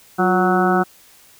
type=harmonic tone with a mistuned harmonic; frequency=185 Hz; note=F#3; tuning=in tune; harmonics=1 / 2 / 3 / 4 / 5 / 6 / 7 / 8; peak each=-19 / -19 / -29 / -19 / -30 / -29 / -22 / -24 dBFS; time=0.18-0.84 s; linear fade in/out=20 ms; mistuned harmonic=2; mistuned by=-59 cents; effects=white hiss -49 dBFS RMS until 1.39 s